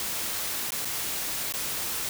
white noise with dropouts, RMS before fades -31 dBFS, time 0-2.09 s, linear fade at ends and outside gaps 1 ms, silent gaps 0.706-0.72 / 0.848-0.853 / 1.524-1.538 s, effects none

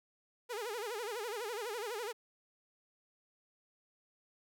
sawtooth tone with vibrato, 447.3 Hz, A4, 28 cents sharp, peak -34 dBFS, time 0.49-2.13 s, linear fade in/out 20 ms, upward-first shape sine, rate 12 Hz, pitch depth 180 cents each way, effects none

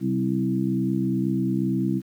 harmonic tone with a mistuned harmonic, 65.41 Hz, C2, in tune, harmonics 2 / 3 / 4 / 5, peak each -28 / -25 / -27 / -27 dBFS, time 0-2.02 s, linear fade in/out 50 ms, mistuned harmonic 3, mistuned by -28 cents, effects 9-bit

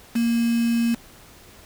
sine tone with quantisation, 233.1 Hz, A#3, in tune, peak -18 dBFS, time 0.15-0.95 s, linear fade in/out 10 ms, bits 5, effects pink hiss -48 dBFS RMS until 1.65 s

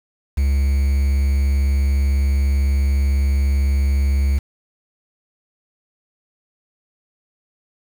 triangle tone with quantisation, 69 Hz, C#2, 7 cents flat, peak -12 dBFS, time 0.37-4.39 s, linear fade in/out 10 ms, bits 6, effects none

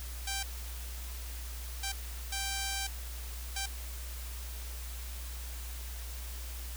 5% pulse tone bursts at uneven times, 784 Hz, G5, in tune, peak -22 dBFS, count 4, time 0.27-0.43 / 1.83-1.92 / 2.32-2.87 / 3.56-3.66 s, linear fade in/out 5 ms, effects added 60 Hz sine -39 dBFS peak until 6.76 s + white hiss -47 dBFS RMS until 6.76 s

